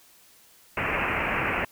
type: low-pass noise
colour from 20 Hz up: white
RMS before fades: -27 dBFS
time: 0.77-1.65 s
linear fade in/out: 5 ms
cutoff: 2700 Hz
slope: 96 dB/octave
effects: white hiss -56 dBFS RMS until 1.71 s